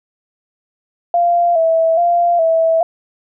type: tone with vibrato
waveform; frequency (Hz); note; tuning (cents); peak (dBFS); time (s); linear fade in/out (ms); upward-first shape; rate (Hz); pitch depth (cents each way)
sine; 673; E5; +36; -10; 1.14-2.83; 2; square; 1.2; 51
effects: none